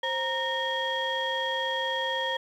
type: tone cluster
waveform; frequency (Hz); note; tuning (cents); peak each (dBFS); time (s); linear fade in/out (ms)
sine; 528 / 936 / 1842 / 3270; C5 / A#5 / A#6 / G#7; +16 / +7 / -21 / -28; -31; 0.03-2.37; 5
effects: tanh soft clip ceiling -20 dBFS + 10-bit